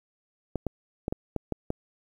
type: clicks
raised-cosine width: 2 ms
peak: -15 dBFS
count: 7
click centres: 0.557 / 0.667 / 1.081 / 1.125 / 1.363 / 1.523 / 1.704 s
effects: 9-bit